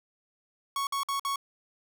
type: tone bursts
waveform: 45% pulse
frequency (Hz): 1108.7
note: C#6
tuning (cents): 0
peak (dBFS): -28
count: 4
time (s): 0.76-1.359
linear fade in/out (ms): 2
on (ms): 110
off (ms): 53
effects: none